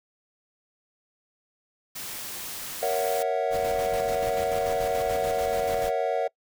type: noise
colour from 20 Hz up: white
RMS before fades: -36 dBFS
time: 1.95-3.23 s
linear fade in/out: 10 ms
type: chord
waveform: triangle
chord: F# dominant seventh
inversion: first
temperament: equal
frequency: 466.2 / 554.4 / 659.3 / 740 Hz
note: A#4 / C#5 / E5 / F#5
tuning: 0 / 0 / 0 / 0 cents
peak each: -27 dBFS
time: 2.82-6.28 s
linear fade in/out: 10 ms
type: noise with tremolo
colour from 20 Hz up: pink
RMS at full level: -36 dBFS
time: 3.5-5.92 s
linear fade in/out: 50 ms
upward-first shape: square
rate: 6.9 Hz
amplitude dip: 40%
effects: noise-tail reverb RT60 0.1 s tail -25 dB re dry